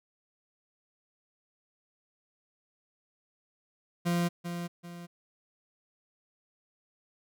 40% pulse tone with echo, 173 Hz, F3, 16 cents flat, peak -25 dBFS, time 4.05-4.29 s, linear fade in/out 20 ms, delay 390 ms, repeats 2, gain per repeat -8 dB, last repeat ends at 5.07 s, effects none

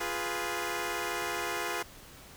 10% pulse chord, F diminished, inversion none, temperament equal, 349.2 / 415.3 / 493.9 Hz, F4 / Ab4 / Cb5, 0 / 0 / 0 cents, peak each -27 / -28 / -29 dBFS, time 0-1.83 s, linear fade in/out 10 ms, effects pink hiss -51 dBFS RMS until 2.36 s

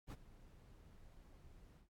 brown noise with ADSR envelope, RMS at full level -43 dBFS, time 0.07-1.89 s, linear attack 49 ms, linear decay 37 ms, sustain -18 dB, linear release 120 ms, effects AAC 64 kbps

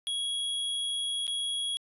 square tone with dropouts, 3322 Hz, G#7, in tune, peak -30 dBFS, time 0.07-1.77 s, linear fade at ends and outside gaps 0 ms, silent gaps 1.268-1.278 s, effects resampled to 32000 Hz

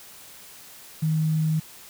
sine tone with quantisation, 157.2 Hz, D#3, 18 cents sharp, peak -20 dBFS, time 1.02-1.6 s, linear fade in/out 10 ms, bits 8, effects white hiss -46 dBFS RMS until 1.89 s

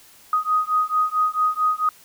sine beating tone pair, 1247 / 1251.5 Hz, D#6 / D#6, +3 / +10 cents, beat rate 4.5 Hz, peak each -21 dBFS, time 0.33-1.89 s, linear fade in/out 2 ms, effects white hiss -50 dBFS RMS until 2.04 s

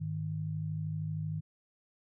sine tone pair together, 102.62 / 155.56 Hz, G#2 / D#3, -20 / 0 cents, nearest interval perfect fifth, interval 720 cents, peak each -38 / -34 dBFS, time 0-1.41 s, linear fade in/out 20 ms, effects none

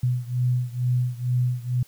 sine beating tone pair, 123.47 / 125.67 Hz, B2 / B2, 0 / +31 cents, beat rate 2.2 Hz, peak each -23 / -25 dBFS, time 0.03-1.83 s, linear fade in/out 5 ms, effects white hiss -55 dBFS RMS until 1.87 s

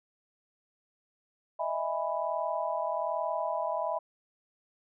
sine chord, E major seventh, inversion third, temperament just, 618.1 / 659.3 / 824.1 / 988.9 Hz, D#5 / E5 / G#5 / B5, -12 / 0 / -14 / +2 cents, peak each -35 / -33 / -37 / -34 dBFS, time 1.59-3.99 s, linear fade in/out 10 ms, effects none

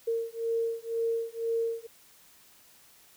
sine beating tone pair, 457.6 / 459.6 Hz, A#4 / A#4, -32 / -25 cents, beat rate 2 Hz, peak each -31 dBFS, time 0.07-1.87 s, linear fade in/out 10 ms, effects white hiss -58 dBFS RMS until 3.16 s

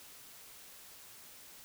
silence, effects white hiss -54 dBFS RMS until 1.64 s

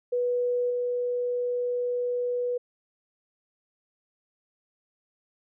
sine tone with level steps, 490 Hz, B4, 14 cents flat, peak -23 / -25 dBFS, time 0.12-2.58 s, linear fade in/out 10 ms, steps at 0.7 s, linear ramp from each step 5 ms, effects none

